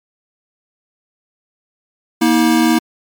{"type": "tone pair together", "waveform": "square", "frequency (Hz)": [236.7, 319.3], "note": ["A#3", "D#4"], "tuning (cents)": [27, 45], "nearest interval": "perfect fourth", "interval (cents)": 518, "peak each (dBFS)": [-14, -13], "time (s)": [2.21, 2.79], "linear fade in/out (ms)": 10, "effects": ["MP3 96 kbps"]}